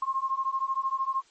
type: beating tone pair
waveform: sine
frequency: 1063 / 1076 Hz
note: C6 / C6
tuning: +27 / +48 cents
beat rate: 13 Hz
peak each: -29 dBFS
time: 0.02-1.22 s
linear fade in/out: 5 ms
effects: white hiss -61 dBFS RMS until 1.3 s + MP3 32 kbps